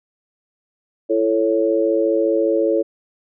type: chord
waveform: sine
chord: A major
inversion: second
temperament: equal with one note detuned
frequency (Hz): 335 / 440 / 554.4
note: E4 / A4 / C#5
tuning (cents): +28 / 0 / 0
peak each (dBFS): -19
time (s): 1.09-2.83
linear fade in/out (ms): 20
effects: none